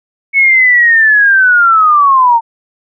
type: linear sweep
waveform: sine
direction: down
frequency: 2217 to 902 Hz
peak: -4 dBFS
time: 0.33-2.41 s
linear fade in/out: 50 ms
effects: none